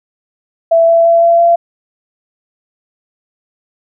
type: tone with pitch steps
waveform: sine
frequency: 664 / 668.6 / 673.3 / 678 / 682.7 Hz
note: E5 / E5 / E5 / E5 / F5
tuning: +12 / +24 / +36 / +49 / -40 cents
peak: -5 dBFS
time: 0.71-1.56 s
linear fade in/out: 10 ms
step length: 170 ms
effects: none